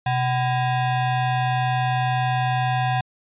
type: ring-modulated tone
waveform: square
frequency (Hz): 440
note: A4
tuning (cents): 0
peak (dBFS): -17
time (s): 0.06-3.01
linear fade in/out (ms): 5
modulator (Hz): 313
effects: resampled to 8000 Hz